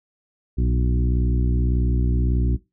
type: harmonic tone with a mistuned harmonic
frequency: 61.74 Hz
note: B1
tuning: in tune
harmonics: 1 / 2 / 3 / 4 / 5 / 6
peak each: -19 / -25 / -29 / -31 / -33 / -35 dBFS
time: 0.57-2.57 s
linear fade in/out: 20 ms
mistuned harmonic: 2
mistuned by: -48 cents
effects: noise-tail reverb RT60 0.2 s tail -17 dB re dry